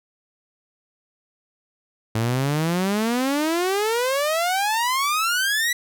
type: exponential sweep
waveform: sawtooth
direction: up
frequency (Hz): 108.5 to 1975.5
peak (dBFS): -16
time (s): 2.15-5.73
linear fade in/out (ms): 5
effects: none